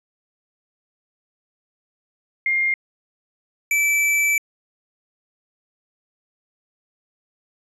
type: tone pair in turn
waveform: sine / square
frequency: 2119 / 2317 Hz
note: C7 / D7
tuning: +21 / -24 cents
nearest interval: major second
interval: 155 cents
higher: second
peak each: -17 dBFS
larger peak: neither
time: 2.46-2.74 / 3.71-4.38 s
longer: second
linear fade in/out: 2 ms
effects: resampled to 32000 Hz